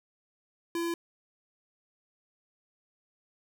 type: tone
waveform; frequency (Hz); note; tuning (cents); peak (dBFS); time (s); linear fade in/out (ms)
square; 338.4; E4; +45; -30; 0.75-0.94; 2
effects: none